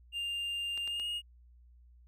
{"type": "tone with pitch glide", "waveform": "triangle", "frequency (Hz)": [2800, 2860], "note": ["F7", "F7"], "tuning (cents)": [4, 41], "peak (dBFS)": -32, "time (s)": [0.12, 1.22], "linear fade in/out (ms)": 50, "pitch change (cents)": 37, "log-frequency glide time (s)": [0.86, 1.06]}
{"type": "clicks", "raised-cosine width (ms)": 0.2, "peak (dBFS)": -30, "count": 3, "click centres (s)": [0.776, 0.876, 0.998]}
{"effects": ["added 60 Hz sine -56 dBFS peak until 2.07 s"]}